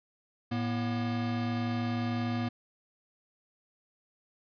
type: tone pair together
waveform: square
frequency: 111.06 / 240 Hz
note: A2 / B3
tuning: +17 / -49 cents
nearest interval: octave + minor second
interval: 1334 cents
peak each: -34 / -32 dBFS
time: 0.51-2.49 s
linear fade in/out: 10 ms
effects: resampled to 11025 Hz